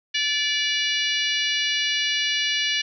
harmonic tone, 580 Hz, D5, 22 cents flat, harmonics 3 / 4 / 5 / 6 / 7 / 8 / 9 / 10, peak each -29 / -28 / -25 / -29 / -30 / -34 / -40 / -35 dBFS, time 0.14-2.82 s, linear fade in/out 10 ms, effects none

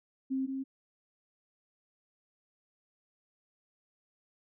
sine tone pair in turn, 265.2 / 267.5 Hz, C4 / C4, +23 / +38 cents, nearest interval unison, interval 15 cents, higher second, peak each -29 / -33 dBFS, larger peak first, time 0.3-0.47 / 0.47-0.64 s, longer neither, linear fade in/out 20 ms, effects none

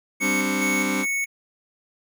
sawtooth chord, G suspended fourth, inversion none, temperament just, 196 / 261.3 / 294 Hz, G3 / C4 / D4, 0 / -2 / +2 cents, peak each -23 dBFS, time 0.2-1.06 s, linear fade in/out 50 ms
square tone with tremolo, 2214 Hz, C#7, 3 cents flat, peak -23 dBFS, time 0.2-1.26 s, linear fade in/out 20 ms, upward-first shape square, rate 2.4 Hz, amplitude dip 45%
effects none

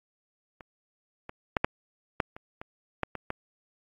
clicks, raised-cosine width 0.5 ms, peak -29 / -24 / -8 / -7 / -9 / -27 / -24 / -12 / -20 / -16 dBFS, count 10, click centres 0.608 / 1.294 / 1.568 / 1.645 / 2.202 / 2.365 / 2.615 / 3.033 / 3.153 / 3.304 s, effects AAC 32 kbps

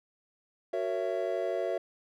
triangle chord, F# dominant seventh, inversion none, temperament just, 370 / 462.5 / 555 / 666 Hz, F#4 / A#4 / C#5 / E5, 0 / -14 / +2 / +18 cents, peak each -33 / -34 / -33 / -31 dBFS, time 0.73-1.78 s, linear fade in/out 5 ms, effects none

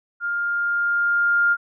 sine tone with level ramp, 1405 Hz, F6, 10 cents sharp, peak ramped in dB -22 to -14 dBFS, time 0.2-1.57 s, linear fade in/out 50 ms, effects none

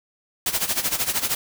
white noise with tremolo, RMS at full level -21 dBFS, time 0.46-1.35 s, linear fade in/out 2 ms, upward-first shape sine, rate 13 Hz, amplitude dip 80%, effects none

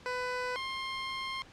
15% pulse tone pair in turn, 499.4 / 1060.6 Hz, B4 / C6, +19 / +23 cents, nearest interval octave + minor second, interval 1304 cents, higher second, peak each -26 / -28 dBFS, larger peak first, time 0.06-0.56 / 0.56-1.42 s, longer second, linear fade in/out 0 ms, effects pink hiss -55 dBFS RMS until 1.52 s + low-pass 5000 Hz 12 dB/octave

